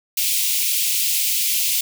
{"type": "high-pass noise", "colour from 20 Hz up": "white", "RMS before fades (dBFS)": -20, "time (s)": [0.17, 1.81], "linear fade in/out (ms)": 5, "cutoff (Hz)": 2300, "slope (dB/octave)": 48, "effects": []}